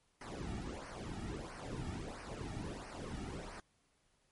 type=noise with flanger; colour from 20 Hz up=brown; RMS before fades=-44 dBFS; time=0.21-3.6 s; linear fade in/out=2 ms; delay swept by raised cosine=0.27 to 1.97 ms; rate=1.5 Hz; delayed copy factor=-0.85; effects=pink hiss -75 dBFS RMS until 4.31 s + MP3 48 kbps